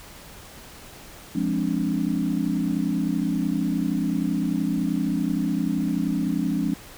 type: chord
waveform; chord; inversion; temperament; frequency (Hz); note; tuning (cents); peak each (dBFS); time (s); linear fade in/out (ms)
sine; D half-diminished seventh; first; equal with one note detuned; 174.61 / 207.7 / 263.4 / 293.7; F3 / Ab3 / C4 / D4; 0 / 0 / +12 / 0; -27; 1.35-6.74; 5
effects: pink hiss -44 dBFS RMS until 6.97 s